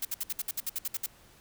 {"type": "noise bursts", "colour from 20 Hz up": "blue", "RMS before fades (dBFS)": -32, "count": 12, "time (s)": [0.02, 1.063], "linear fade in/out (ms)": 5, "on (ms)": 31, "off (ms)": 61, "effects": ["pink hiss -58 dBFS RMS until 1.4 s"]}